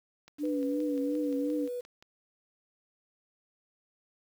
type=click train; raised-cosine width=0.2 ms; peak=-35 dBFS; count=11; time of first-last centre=0.28-2.025 s; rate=5.73 Hz
type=tone with vibrato; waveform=sine; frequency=289.2 Hz; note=D4; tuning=27 cents flat; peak=-29 dBFS; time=0.38-1.69 s; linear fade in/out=50 ms; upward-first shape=triangle; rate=2.8 Hz; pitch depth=92 cents each way
type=tone with pitch glide; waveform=sine; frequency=493.9 to 490.8 Hz; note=B4 to B4; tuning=0 to -11 cents; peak=-33 dBFS; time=0.43-1.81 s; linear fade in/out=10 ms; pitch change=-11 cents; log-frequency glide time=0.63-0.86 s
effects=9-bit